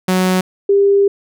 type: tone pair in turn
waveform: sawtooth / sine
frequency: 185 / 399.1 Hz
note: F#3 / G4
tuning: 0 / +31 cents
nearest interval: octave + minor second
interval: 1331 cents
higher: second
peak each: -8 dBFS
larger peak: neither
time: 0.08-0.41 / 0.69-1.08 s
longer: second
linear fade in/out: 5 ms
effects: none